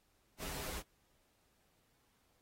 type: noise with comb filter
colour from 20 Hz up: pink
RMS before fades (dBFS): -43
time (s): 0.38-0.83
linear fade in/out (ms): 50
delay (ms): 8.7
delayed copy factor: -0.75
effects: pink hiss -75 dBFS RMS until 2.41 s + AAC 48 kbps